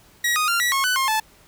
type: tone with pitch steps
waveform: sawtooth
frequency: 1908 / 1241 / 1388 / 1939 / 1089 / 1497 / 1067 / 872 Hz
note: A#6 / D#6 / F6 / B6 / C#6 / F#6 / C6 / A5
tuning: +40 / -5 / -11 / -32 / -31 / +20 / +34 / -16 cents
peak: -15 dBFS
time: 0.24-1.2 s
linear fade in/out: 5 ms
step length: 120 ms
effects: pink hiss -53 dBFS RMS until 1.47 s